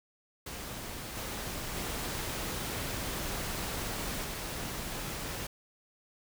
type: noise with level steps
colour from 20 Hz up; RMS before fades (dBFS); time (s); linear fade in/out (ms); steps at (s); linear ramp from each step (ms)
pink; -41 / -38 / -36 / -38; 0.46-5.47; 5; 1.15 / 1.75 / 4.23; 20
effects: none